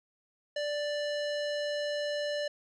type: tone with low-pass filter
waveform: square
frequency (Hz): 587.3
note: D5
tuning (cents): 0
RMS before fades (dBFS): -33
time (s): 0.56-2.48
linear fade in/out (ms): 5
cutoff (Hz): 4700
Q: 1.6
effects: none